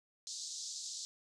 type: band-pass noise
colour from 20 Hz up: white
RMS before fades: -44 dBFS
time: 0.27-1.05 s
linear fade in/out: 0 ms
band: 3900 to 7500 Hz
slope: 48 dB/octave
effects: none